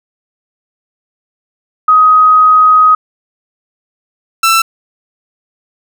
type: tone pair in turn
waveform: sine / sawtooth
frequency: 1257 / 1334.7 Hz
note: D#6 / E6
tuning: +17 / +21 cents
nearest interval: minor second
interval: 104 cents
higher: second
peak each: -3 dBFS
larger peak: neither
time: 1.88-2.95 / 4.43-4.62 s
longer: first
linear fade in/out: 5 ms
effects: none